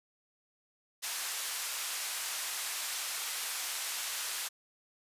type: band-pass noise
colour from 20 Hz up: white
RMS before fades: -37 dBFS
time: 1.02-4.49 s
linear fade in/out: 20 ms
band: 890 to 11000 Hz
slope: 12 dB/octave
effects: resampled to 32000 Hz